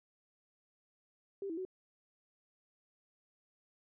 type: tone with pitch steps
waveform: sine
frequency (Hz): 394.3 / 326.7 / 373.1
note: G4 / E4 / F#4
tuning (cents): +10 / -15 / +14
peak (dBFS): -37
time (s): 1.42-1.651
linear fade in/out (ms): 2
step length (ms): 77
effects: none